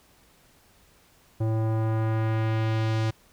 square tone with low-pass filter sweep, 110.8 Hz, A2, 13 cents sharp, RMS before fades -25 dBFS, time 1.4-3.11 s, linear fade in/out 10 ms, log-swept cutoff 620 to 5700 Hz, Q 0.92, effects pink hiss -59 dBFS RMS until 3.32 s

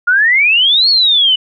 sine exponential two-way sweep, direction up then down, 1396.9 to 4435 to 2947 Hz, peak -7 dBFS, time 0.07-1.36 s, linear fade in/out 10 ms, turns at 0.89 s, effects none

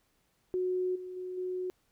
sine tone with level steps, 366.6 Hz, F#4, 16 cents flat, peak -28 / -39 / -36 / -32 dBFS, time 0.54-1.7 s, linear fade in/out 0 ms, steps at 0.95 / 1.16 / 1.37 s, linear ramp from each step 10 ms, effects pink hiss -73 dBFS RMS until 1.91 s

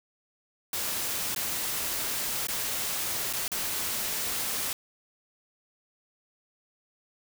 white noise with dropouts, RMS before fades -31 dBFS, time 0.73-4.73 s, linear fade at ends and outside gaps 2 ms, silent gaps 1.348-1.361 / 2.471-2.484 / 3.328-3.334 / 3.48-3.517 s, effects none

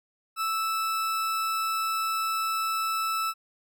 40% pulse tone, 1315 Hz, E6, 5 cents flat, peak -25 dBFS, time 0.36-3.34 s, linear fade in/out 50 ms, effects none

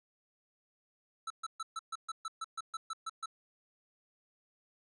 square tone bursts, 1318.5 Hz, E6, in tune, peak -37 dBFS, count 13, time 1.27-3.259 s, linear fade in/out 5 ms, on 33 ms, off 130 ms, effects resampled to 22050 Hz

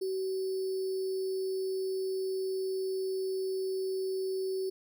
sine tone with sample-and-hold, 379.7 Hz, F#4, 45 cents sharp, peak -30 dBFS, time 0.01-4.7 s, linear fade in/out 10 ms, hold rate 4900 Hz, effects none

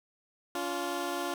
15% pulse tone pair together, 284.2 / 349.2 Hz, C#4 / F4, +43 / 0 cents, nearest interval major third, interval 357 cents, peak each -30 / -27 dBFS, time 0.55-1.34 s, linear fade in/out 2 ms, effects none

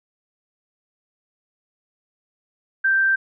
sine tone, 1568 Hz, G6, in tune, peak -15 dBFS, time 2.84-3.16 s, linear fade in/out 10 ms, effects none

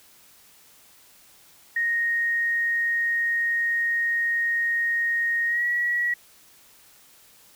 sine tone with pitch glide, 1864.7 to 1923.8 Hz, A#6 to B6, 0 to -46 cents, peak -21 dBFS, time 1.76-6.14 s, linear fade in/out 5 ms, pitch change +54 cents, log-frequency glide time 5.47-5.65 s, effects white hiss -54 dBFS RMS until 7.55 s

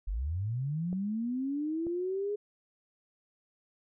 sine linear sweep, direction up, 41.2 to 419.1 Hz, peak -30 dBFS, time 0.07-2.36 s, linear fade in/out 10 ms
clicks, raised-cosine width 2 ms, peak -30 dBFS, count 2, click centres 0.929 / 1.868 s
effects none

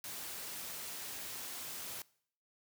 white noise, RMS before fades -44 dBFS, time 0.04-2.02 s, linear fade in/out 2 ms, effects noise-tail reverb RT60 0.6 s tail -22 dB re dry + high-pass 80 Hz 12 dB/octave

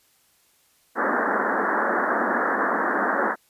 white band-pass noise, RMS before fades -23 dBFS, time 0.95-3.36 s, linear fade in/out 50 ms, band 200 to 1800 Hz, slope 96 dB/octave, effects white hiss -62 dBFS RMS until 3.49 s + resampled to 32000 Hz

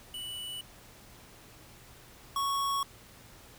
square tone pair in turn, 2960 / 1108.7 Hz, F#7 / C#6, 0 / 0 cents, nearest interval octave + perfect fourth, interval 1700 cents, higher first, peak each -38 / -29 dBFS, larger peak second, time 0.14-0.61 / 2.36-2.83 s, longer neither, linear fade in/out 2 ms, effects added 119 Hz sine -62 dBFS peak until 3.58 s + pink hiss -54 dBFS RMS until 3.58 s

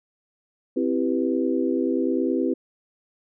sine chord, C major seventh, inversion none, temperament equal with one note detuned, 261.6 / 331 / 392 / 493.9 Hz, C4 / E4 / G4 / B4, 0 / +7 / 0 / 0 cents, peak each -24 / -25 / -27 / -29 dBFS, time 0.76-2.54 s, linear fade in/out 10 ms, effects none

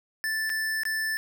square tone with dropouts, 1760 Hz, A6, in tune, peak -27 dBFS, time 0.24-1.17 s, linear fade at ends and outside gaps 0 ms, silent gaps 0.495-0.5 / 0.834-0.853 s, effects none

